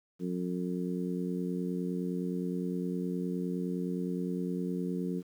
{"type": "harmonic tone", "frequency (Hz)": 89.7, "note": "F2", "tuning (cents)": 47, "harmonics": [2, 3, 4, 5], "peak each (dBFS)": [-33, -37, -39, -41], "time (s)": [0.19, 5.23], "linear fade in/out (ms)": 50, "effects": ["10-bit"]}